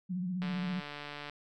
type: tone with vibrato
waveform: sine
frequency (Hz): 181.6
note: F#3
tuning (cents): -32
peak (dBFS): -32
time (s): 0.09-0.81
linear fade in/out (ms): 20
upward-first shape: sine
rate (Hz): 15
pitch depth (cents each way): 66
type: click train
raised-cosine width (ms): 0.3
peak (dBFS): -26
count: 129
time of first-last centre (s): 0.42-1.297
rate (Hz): 146
effects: none